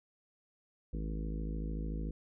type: harmonic tone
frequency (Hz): 53.5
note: A1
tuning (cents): -48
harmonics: 1 / 3 / 4 / 5 / 6 / 7 / 8 / 9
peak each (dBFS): -36 / -42 / -46 / -47 / -49 / -55 / -55 / -53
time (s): 0.93-2.11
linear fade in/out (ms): 5
effects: none